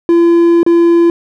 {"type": "tone with dropouts", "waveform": "triangle", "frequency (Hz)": 339.9, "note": "F4", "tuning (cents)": -47, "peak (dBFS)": -3, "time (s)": [0.09, 1.1], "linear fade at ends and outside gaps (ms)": 1, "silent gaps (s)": [0.631, 0.664], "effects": []}